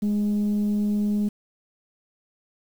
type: tone with frequency modulation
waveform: sine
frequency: 207.7 Hz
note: G#3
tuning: in tune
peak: -19 dBFS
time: 0.02-1.29 s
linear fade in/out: 10 ms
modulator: 203 Hz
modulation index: 0.24
effects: tanh soft clip ceiling -17 dBFS + 8-bit